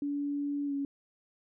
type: tone with pitch glide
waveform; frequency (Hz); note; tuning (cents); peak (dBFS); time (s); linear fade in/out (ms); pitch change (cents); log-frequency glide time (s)
sine; 286.5 to 279.8; D4 to C#4; -43 to +16; -30; 0.02-0.85; 2; -41; 0.66-0.73
effects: none